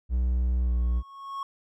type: tone with pitch glide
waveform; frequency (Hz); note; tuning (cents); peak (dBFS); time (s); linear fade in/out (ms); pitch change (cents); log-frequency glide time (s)
triangle; 61.74 to 60.09; B1 to B1; 0 to -47; -20; 0.09-1.03; 50; -47; 0.65-0.71
type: tone with exponential growth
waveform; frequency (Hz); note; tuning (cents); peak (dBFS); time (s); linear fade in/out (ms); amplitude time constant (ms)
triangle; 1099; C#6; -15; -27; 0.6-1.43; 2; 180
effects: none